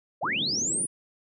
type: linear sweep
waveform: sine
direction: up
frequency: 466.7 to 9956 Hz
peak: -25 dBFS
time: 0.21-0.87 s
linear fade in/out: 20 ms
type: band-pass noise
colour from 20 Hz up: white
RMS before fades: -38 dBFS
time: 0.23-0.86 s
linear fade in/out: 5 ms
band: 130 to 370 Hz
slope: 24 dB/octave
effects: none